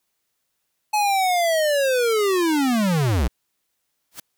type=linear sweep; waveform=square; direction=down; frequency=855 to 51.91 Hz; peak=-18 dBFS; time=0.93-3.28 s; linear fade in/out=10 ms
type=noise with exponential growth; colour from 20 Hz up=white; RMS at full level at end=-29 dBFS; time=4.11-4.2 s; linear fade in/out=5 ms; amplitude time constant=19 ms
effects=white hiss -74 dBFS RMS until 4.37 s

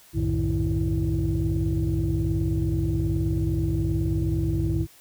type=tone cluster; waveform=sine; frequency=61.3 / 90.6 / 109.4 / 151.9 / 328.6 Hz; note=B1 / F#2 / A2 / D#3 / E4; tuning=-12 / -36 / -9 / -41 / -5 cents; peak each=-27 dBFS; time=0.13-4.87 s; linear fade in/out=50 ms; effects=tanh soft clip ceiling -15 dBFS + white hiss -53 dBFS RMS until 5 s

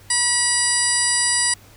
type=harmonic tone; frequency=968 Hz; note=B5; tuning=35 cents flat; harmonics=1 / 2 / 3 / 4 / 5 / 6 / 8 / 9 / 10; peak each=-31 / -24 / -33 / -33 / -23 / -31 / -23 / -26 / -22 dBFS; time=0.1-1.54 s; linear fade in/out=5 ms; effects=added 100 Hz sine -48 dBFS peak until 1.76 s + pink hiss -49 dBFS RMS until 1.76 s

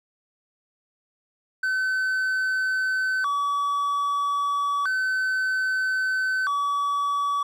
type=tone with vibrato; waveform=triangle; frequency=1318.5 Hz; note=E6; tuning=in tune; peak=-20 dBFS; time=1.63-7.43 s; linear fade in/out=5 ms; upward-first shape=square; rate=0.31 Hz; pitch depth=250 cents each way; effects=none

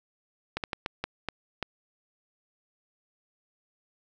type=slowing click train; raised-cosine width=0.3 ms; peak=-14 dBFS; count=7; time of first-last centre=0.57-1.627 s; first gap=68 ms; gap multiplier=1.38; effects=none

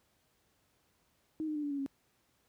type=tone with pitch steps; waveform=sine; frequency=313.9 / 305.5 / 297.3 / 289.3 / 281.6 / 274.1 Hz; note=D#4 / D#4 / D4 / D4 / C#4 / C#4; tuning=+15 / -32 / +21 / -26 / +27 / -19 cents; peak=-33 dBFS; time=1.4-1.862 s; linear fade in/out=0 ms; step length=77 ms; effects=pink hiss -73 dBFS RMS until 2.48 s + high-pass 60 Hz 12 dB/octave

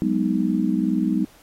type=chord; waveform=sine; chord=G# minor seventh; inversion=third; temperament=just; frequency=186.89 / 207.7 / 249.2 / 311.5 Hz; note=F#3 / G#3 / B3 / D#4; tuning=+18 / 0 / +16 / +2 cents; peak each=-24 dBFS; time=0.02-1.25 s; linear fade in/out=0 ms; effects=pink hiss -53 dBFS RMS until 1.42 s + AAC 48 kbps

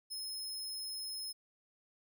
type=tone; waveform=sawtooth; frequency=5170 Hz; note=E8; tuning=34 cents flat; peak=-37 dBFS; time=0.1-1.33 s; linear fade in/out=20 ms; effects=none

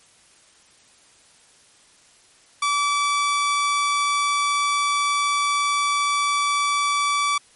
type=tone; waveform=sawtooth; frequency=1154 Hz; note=D6; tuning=31 cents flat; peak=-15 dBFS; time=2.62-7.38 s; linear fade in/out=5 ms; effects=white hiss -54 dBFS RMS until 7.55 s + MP3 48 kbps

